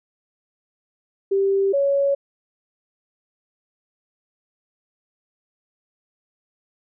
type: tone pair in turn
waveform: sine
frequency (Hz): 392 / 558.1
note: G4 / C#5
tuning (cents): 0 / +12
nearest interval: tritone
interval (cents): 612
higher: second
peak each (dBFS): -16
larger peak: neither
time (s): 1.31-1.73 / 1.73-2.15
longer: neither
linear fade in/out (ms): 10
effects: none